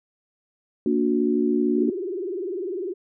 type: chord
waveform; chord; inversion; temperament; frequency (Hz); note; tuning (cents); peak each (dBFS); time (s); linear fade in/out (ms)
sine; Bb augmented; none; just; 233.1 / 291.4 / 364.2; Bb3 / D4 / F#4; 0 / -13 / -27; -23; 0.86-1.9; 2
type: tone with vibrato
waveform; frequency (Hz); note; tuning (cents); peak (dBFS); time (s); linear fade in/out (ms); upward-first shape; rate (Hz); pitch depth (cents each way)
sine; 371.4; F#4; +7; -26; 1.77-2.94; 20; triangle; 20; 210
effects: none